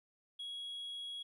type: tone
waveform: sine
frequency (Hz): 3322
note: G#7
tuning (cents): 0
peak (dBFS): -39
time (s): 0.39-1.23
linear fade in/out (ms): 10
effects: tanh soft clip ceiling -40 dBFS + 13-bit